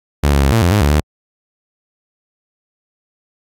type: tone with pitch steps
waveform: sawtooth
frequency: 72.1 / 69.9 / 68.3 / 113.9 / 87 / 104.2 / 72.3 / 75.3 Hz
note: D2 / C#2 / C#2 / A#2 / F2 / G#2 / D2 / D2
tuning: -31 / +15 / -25 / -40 / -6 / +6 / -27 / +44 cents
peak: -6 dBFS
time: 0.23-1.006 s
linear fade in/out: 10 ms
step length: 97 ms
effects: AAC 64 kbps